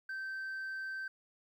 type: tone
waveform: sine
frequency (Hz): 1553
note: G6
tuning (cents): -17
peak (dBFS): -35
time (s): 0.09-1.08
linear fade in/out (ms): 5
effects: tanh soft clip ceiling -37 dBFS + 12-bit